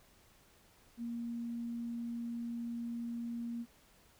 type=tone; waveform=sine; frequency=234.8 Hz; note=A#3; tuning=13 cents sharp; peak=-37 dBFS; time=0.97-3.66 s; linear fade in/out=50 ms; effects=pink hiss -65 dBFS RMS until 4.19 s